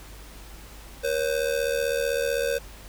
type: ring-modulated tone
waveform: square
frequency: 514 Hz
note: C5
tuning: 31 cents flat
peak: -21 dBFS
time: 1.03-2.59 s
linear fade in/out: 20 ms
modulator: 37.9 Hz
effects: added 50 Hz sine -44 dBFS peak until 2.88 s + pink hiss -47 dBFS RMS until 2.88 s